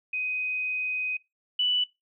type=tone pair in turn; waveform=sine; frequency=2507 / 2970 Hz; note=D#7 / F#7; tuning=+12 / +6 cents; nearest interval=minor third; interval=294 cents; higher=second; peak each=-27 / -22 dBFS; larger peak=second; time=0.13-1.17 / 1.59-1.84 s; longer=first; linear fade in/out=5 ms; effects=noise-tail reverb RT60 0.2 s tail -21 dB re dry